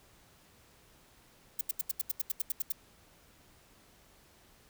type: noise bursts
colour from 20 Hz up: violet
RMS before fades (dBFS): -31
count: 12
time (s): 1.59-2.722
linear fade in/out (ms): 5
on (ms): 21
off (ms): 80
effects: pink hiss -62 dBFS RMS until 4.69 s